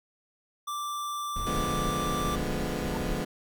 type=tone; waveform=square; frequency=1174.7 Hz; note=D6; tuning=in tune; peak=-32 dBFS; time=0.67-2.36 s; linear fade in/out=10 ms
type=noise; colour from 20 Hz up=brown; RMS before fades=-35 dBFS; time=1.36-3.21 s; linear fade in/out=2 ms
type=chord; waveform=20% pulse; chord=D diminished seventh; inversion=none; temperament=equal; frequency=146.83 / 174.61 / 207.7 / 246.9 Hz; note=D3 / F3 / Ab3 / Cb4; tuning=0 / 0 / 0 / 0 cents; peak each=-31 dBFS; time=1.46-3.25 s; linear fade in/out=10 ms
type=tone with exponential growth; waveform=sine; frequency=898 Hz; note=A5; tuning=35 cents sharp; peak=-32 dBFS; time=2.85-2.97 s; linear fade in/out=2 ms; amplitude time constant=26 ms
effects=none